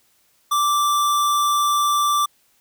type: tone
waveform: square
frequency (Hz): 1172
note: D6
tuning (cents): -4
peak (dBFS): -17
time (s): 0.51-2.26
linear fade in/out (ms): 10
effects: white hiss -61 dBFS RMS until 2.6 s